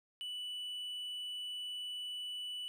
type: tone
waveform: triangle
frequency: 2967 Hz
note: F#7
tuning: 4 cents sharp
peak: -38 dBFS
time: 0.21-2.68 s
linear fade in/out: 0 ms
effects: none